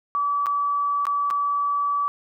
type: tone with dropouts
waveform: sine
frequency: 1149 Hz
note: D6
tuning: 38 cents flat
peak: -20 dBFS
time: 0.15-2.08 s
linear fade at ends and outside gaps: 0 ms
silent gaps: 0.46-0.467 / 1.054-1.068 / 1.303-1.309 s
effects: none